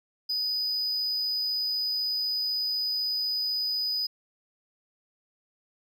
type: tone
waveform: triangle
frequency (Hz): 4978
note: D#8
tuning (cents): 0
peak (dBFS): -25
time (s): 0.29-4.07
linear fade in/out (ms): 10
effects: none